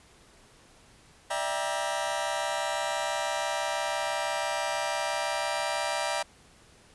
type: chord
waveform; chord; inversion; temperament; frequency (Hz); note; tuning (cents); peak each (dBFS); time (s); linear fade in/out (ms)
sawtooth; E half-diminished seventh; third; just; 593.3 / 659.3 / 791.1 / 949.3; D5 / E5 / G5 / Bb5; +18 / 0 / +16 / +31; -30; 1.3-6.23; 10
effects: pink hiss -57 dBFS RMS until 6.94 s + resampled to 24000 Hz